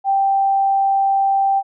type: tone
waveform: sine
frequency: 784 Hz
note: G5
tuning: in tune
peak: -13 dBFS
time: 0.04-1.63 s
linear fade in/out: 50 ms
effects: none